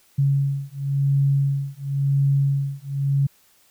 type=beating tone pair; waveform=sine; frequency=138.59 / 139.54 Hz; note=C#3 / C#3; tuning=0 / +12 cents; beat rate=0.95 Hz; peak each=-21 dBFS; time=0.18-3.27 s; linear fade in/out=10 ms; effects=white hiss -58 dBFS RMS until 3.7 s